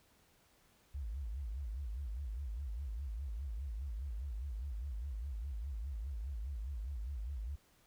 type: tone with vibrato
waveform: sine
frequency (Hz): 61.1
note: B1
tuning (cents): -18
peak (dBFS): -38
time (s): 0.94-7.56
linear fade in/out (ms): 10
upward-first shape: sine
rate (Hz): 4.9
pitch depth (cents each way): 300
effects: pink hiss -69 dBFS RMS until 7.86 s